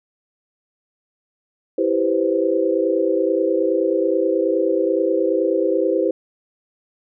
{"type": "chord", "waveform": "sine", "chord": "C major seventh", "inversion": "first", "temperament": "equal", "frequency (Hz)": [329.6, 392, 493.9, 523.3], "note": ["E4", "G4", "B4", "C5"], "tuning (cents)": [0, 0, 0, 0], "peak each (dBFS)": [-21, -21, -23, -21], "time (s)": [1.78, 6.11], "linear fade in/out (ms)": 5, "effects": []}